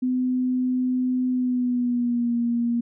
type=tone with pitch glide; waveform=sine; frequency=253.4 to 236.4 Hz; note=B3 to A#3; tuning=+45 to +24 cents; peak=-20 dBFS; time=0.02-2.81 s; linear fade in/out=10 ms; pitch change=-121 cents; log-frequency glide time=1.3-2.35 s; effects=none